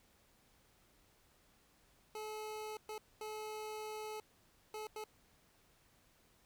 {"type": "tone bursts at uneven times", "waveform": "25% pulse", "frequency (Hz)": 430, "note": "A4", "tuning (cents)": -40, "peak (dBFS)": -39, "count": 5, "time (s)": [[2.15, 2.77], [2.89, 2.98], [3.21, 4.2], [4.74, 4.87], [4.96, 5.04]], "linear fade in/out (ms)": 2, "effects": ["pink hiss -70 dBFS RMS until 6.45 s"]}